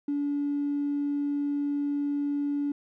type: tone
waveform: triangle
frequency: 287.2 Hz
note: D4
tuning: 39 cents flat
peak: -22 dBFS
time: 0.08-2.72 s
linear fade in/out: 5 ms
effects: tanh soft clip ceiling -23 dBFS